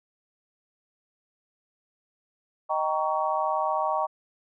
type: chord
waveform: sine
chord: Eb dominant seventh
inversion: none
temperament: just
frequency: 622.3 / 777.8 / 933.4 / 1120.1 Hz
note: Eb5 / G5 / Bb5 / Db6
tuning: 0 / -14 / +2 / +18 cents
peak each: -29 dBFS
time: 2.69-4.07 s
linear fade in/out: 20 ms
effects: none